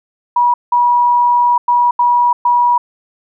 sine tone bursts at uneven times, 967 Hz, B5, 37 cents flat, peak -8 dBFS, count 5, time 0.36-0.54 / 0.72-1.58 / 1.68-1.91 / 1.99-2.33 / 2.45-2.78 s, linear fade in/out 5 ms, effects none

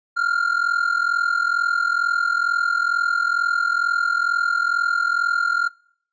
triangle ring-modulated tone, 1396.9 Hz, F6, in tune, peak -13 dBFS, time 0.16-5.69 s, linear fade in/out 20 ms, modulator 21.1 Hz, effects noise-tail reverb RT60 0.6 s tail -26 dB re dry + resampled to 16000 Hz

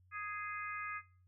harmonic tone, 415.3 Hz, G#4, in tune, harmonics 3 / 4 / 5 / 6, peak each -43 / -45 / -47 / -49 dBFS, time 0.11-1.02 s, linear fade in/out 50 ms, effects noise-tail reverb RT60 0.4 s tail -19 dB re dry + added 91 Hz sine -64 dBFS peak until 1.27 s

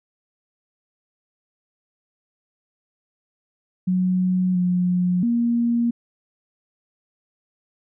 sine tone with pitch steps, 183.6 / 179.5 / 235.8 Hz, F#3 / F3 / A#3, -13 / +48 / +20 cents, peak -17 dBFS, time 3.87-5.91 s, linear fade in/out 10 ms, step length 680 ms, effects none

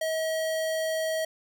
square tone, 639 Hz, D#5, 46 cents sharp, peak -27 dBFS, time 0.01-1.25 s, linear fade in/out 5 ms, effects none

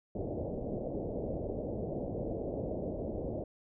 white low-pass noise, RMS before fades -37 dBFS, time 0.15-3.44 s, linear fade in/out 5 ms, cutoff 630 Hz, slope 48 dB/octave, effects none

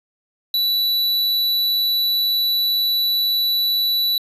square tone, 3951 Hz, B7, in tune, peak -17 dBFS, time 0.54-4.18 s, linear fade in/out 2 ms, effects resampled to 32000 Hz

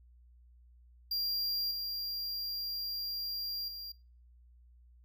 square tone with level steps, 4766 Hz, D8, 25 cents sharp, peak -32 / -36 / -42 dBFS, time 1.11-3.92 s, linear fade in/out 5 ms, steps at 1.71 / 3.68 s, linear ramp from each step 2 ms, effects noise-tail reverb RT60 0.4 s tail -24 dB re dry + added 60 Hz sine -57 dBFS peak until 5.04 s

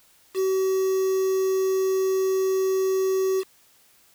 triangle tone with quantisation, 380 Hz, F#4, 46 cents sharp, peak -18 dBFS, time 0.34-3.44 s, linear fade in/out 50 ms, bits 6, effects white hiss -58 dBFS RMS until 4.14 s

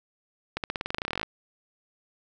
accelerating click train, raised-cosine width 0.3 ms, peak -13 dBFS, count 19, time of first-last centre 0.57-1.231 s, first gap 68 ms, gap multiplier 0.92, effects none

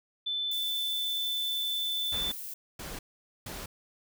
sine tone, 3520 Hz, A7, in tune, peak -29 dBFS, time 0.26-2.32 s, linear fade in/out 10 ms
violet noise, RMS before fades -40 dBFS, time 0.51-2.54 s, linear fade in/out 5 ms
pink noise bursts, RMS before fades -40 dBFS, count 3, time 2.12-3.66 s, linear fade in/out 5 ms, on 200 ms, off 470 ms
effects none

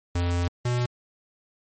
square tone pair in turn, 87.31 / 122.32 Hz, F2 / B2, 0 / -16 cents, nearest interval tritone, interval 584 cents, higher second, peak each -23 / -23 dBFS, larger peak neither, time 0.15-0.48 / 0.65-0.86 s, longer first, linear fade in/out 5 ms, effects MP3 32 kbps

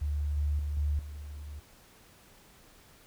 sine tone with level steps, 73.42 Hz, D2, in tune, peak -28 / -26 / -30 / -26 / -39 dBFS, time 0.01-1.6 s, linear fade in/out 10 ms, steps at 0.37 / 0.59 / 0.77 / 0.99 s, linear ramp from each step 2 ms, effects pink hiss -58 dBFS RMS until 3.06 s

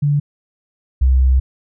sine tone pair in turn, 145 / 64.8 Hz, D3 / C2, -22 / -16 cents, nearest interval octave + major second, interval 1394 cents, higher first, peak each -12 / -9 dBFS, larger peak second, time 0.02-0.2 / 1.01-1.4 s, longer second, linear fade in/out 10 ms, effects none

